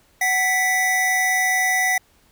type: tone pair together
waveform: square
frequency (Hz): 748.4 / 1975.5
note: F#5 / B6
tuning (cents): +20 / 0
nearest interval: octave + perfect fourth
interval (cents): 1680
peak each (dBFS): -24 / -19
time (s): 0.21-1.98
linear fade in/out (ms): 5
effects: pink hiss -58 dBFS RMS until 2.31 s